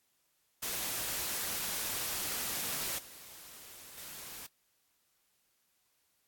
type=noise with level steps; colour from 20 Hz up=white; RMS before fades=-36 / -51 / -46 dBFS; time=0.62-4.47 s; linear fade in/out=10 ms; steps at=2.98 / 3.97 s; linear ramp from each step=10 ms; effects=white hiss -75 dBFS RMS until 6.27 s + AAC 64 kbps